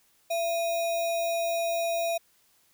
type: tone with sample-and-hold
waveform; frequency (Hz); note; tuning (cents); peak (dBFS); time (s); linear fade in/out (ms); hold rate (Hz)
sine; 673; E5; +36; -25; 0.3-2.18; 10; 3150
effects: white hiss -65 dBFS RMS until 2.73 s